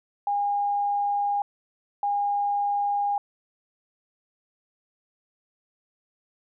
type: tone pair in turn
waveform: sine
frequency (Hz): 813 / 813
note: G#5 / G#5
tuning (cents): -37 / -37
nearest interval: unison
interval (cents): 0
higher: neither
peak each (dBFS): -22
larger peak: neither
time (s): 0.27-1.42 / 2.03-3.18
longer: neither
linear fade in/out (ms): 2
effects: none